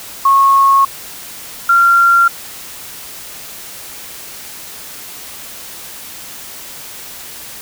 sine tone pair in turn, 1095 / 1379.6 Hz, C#6 / F6, -22 / -22 cents, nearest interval major third, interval 400 cents, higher second, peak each -6 dBFS, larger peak neither, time 0.25-0.85 / 1.69-2.28 s, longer first, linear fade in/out 5 ms, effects white hiss -31 dBFS RMS until 7.61 s

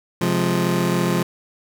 25% pulse chord, F minor, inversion second, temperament just, 130.96 / 174.61 / 209.5 Hz, C3 / F3 / Ab3, +2 / 0 / +15 cents, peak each -21 / -16 / -21 dBFS, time 0.21-1.23 s, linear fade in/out 5 ms, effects none

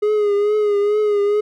triangle tone with vibrato, 415.3 Hz, G#4, in tune, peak -12 dBFS, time 0.02-1.41 s, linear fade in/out 10 ms, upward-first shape triangle, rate 2.3 Hz, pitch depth 52 cents each way, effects none

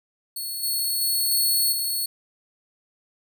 10% pulse tone with level steps, 4383 Hz, C#8, 20 cents flat, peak -22 / -16 / -14 / -12 / -17 dBFS, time 0.36-2.06 s, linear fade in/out 5 ms, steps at 0.63 / 1.01 / 1.31 / 1.72 s, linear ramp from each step 5 ms, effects none

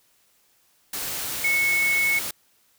sine tone in noise, 2200 Hz, C#7, 14 cents flat, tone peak -19 dBFS, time 1.44-2.19 s, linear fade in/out 5 ms, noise white, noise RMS -30 dBFS, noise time 0.93-2.31 s, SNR +8 dB, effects white hiss -63 dBFS RMS until 2.78 s

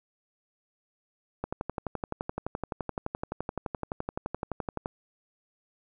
click train, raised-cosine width 1 ms, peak -17 dBFS, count 41, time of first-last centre 1.44-4.859 s, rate 11.7 Hz, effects none

